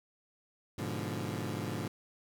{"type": "chord", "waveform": "20% pulse", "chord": "G# diminished seventh", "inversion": "none", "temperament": "equal", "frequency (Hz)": [103.83, 123.47, 146.83, 174.61], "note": ["G#2", "B2", "D3", "F3"], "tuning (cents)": [0, 0, 0, 0], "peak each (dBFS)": [-34, -36, -36, -37], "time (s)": [0.78, 1.88], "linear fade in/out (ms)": 5, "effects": []}